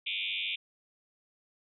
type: tone with frequency modulation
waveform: sine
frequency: 2960 Hz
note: F#7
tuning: in tune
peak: -31 dBFS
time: 0.06-0.56 s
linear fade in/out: 10 ms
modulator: 93 Hz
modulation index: 7.3
effects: none